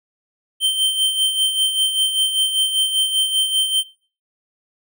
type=tone with tremolo; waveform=square; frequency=3115 Hz; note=G7; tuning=12 cents flat; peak=-14 dBFS; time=0.6-3.84 s; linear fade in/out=50 ms; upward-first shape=sine; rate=5.1 Hz; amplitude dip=55%; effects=noise-tail reverb RT60 0.4 s tail -22 dB re dry